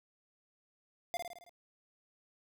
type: tone with echo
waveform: square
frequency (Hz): 698.5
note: F5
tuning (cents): 0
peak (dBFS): -34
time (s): 1.14-1.17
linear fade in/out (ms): 0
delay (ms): 54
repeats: 6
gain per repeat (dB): -4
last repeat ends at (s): 1.494
effects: none